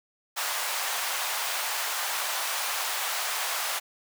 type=high-pass noise; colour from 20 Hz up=pink; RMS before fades=-30 dBFS; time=0.36-3.8 s; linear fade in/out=20 ms; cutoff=720 Hz; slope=24 dB/octave; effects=none